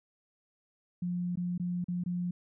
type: tone with dropouts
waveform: sine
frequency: 177.1 Hz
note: F3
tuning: 24 cents sharp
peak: -30 dBFS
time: 1.02-2.31 s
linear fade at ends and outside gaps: 5 ms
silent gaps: 1.357-1.372 / 1.579-1.597 / 1.843-1.883 / 2.038-2.06 s
effects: none